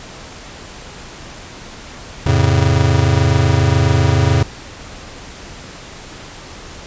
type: chord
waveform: square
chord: F augmented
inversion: none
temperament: just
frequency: 87.31 / 109.13 / 136.42 Hz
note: F2 / A2 / C#3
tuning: 0 / -14 / -27 cents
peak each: -16 dBFS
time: 2.26-4.43 s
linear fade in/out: 5 ms
effects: pink hiss -34 dBFS RMS until 6.86 s + resampled to 16000 Hz